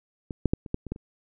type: clicks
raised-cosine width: 3 ms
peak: -20 / -8 / -9 / -26 / -13 / -24 / -17 / -29 dBFS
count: 8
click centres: 0.308 / 0.457 / 0.535 / 0.662 / 0.744 / 0.867 / 0.92 / 0.961 s
effects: none